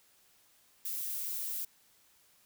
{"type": "noise", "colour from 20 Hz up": "violet", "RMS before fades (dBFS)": -37, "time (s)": [0.85, 1.65], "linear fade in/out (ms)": 5, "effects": ["white hiss -66 dBFS RMS until 2.45 s"]}